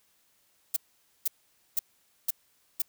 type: noise bursts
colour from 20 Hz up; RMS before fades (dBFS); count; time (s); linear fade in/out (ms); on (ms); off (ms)
violet; -26; 5; 0.74-2.82; 5; 24; 490
effects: white hiss -68 dBFS RMS until 2.88 s